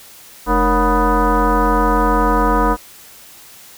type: tone with frequency modulation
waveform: sine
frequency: 470 Hz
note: A#4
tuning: 14 cents sharp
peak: -11 dBFS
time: 0.46-2.77 s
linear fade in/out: 50 ms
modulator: 257 Hz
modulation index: 3.2
effects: white hiss -41 dBFS RMS until 3.77 s